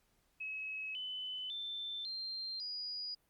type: tone with pitch steps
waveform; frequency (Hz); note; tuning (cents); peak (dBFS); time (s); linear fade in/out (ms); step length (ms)
sine; 2567 / 3018 / 3547 / 4170 / 4902; E7 / F#7 / A7 / C8 / D#8; -47 / +34 / +13 / -7 / -27; -39; 0.4-3.15; 10; 550
effects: pink hiss -75 dBFS RMS until 3.29 s + Opus 48 kbps